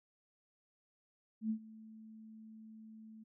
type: tone with ADSR envelope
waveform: sine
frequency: 219.6 Hz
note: A3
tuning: 3 cents flat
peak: -31 dBFS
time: 1.41-3.24 s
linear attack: 90 ms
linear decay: 84 ms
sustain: -20 dB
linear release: 13 ms
effects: none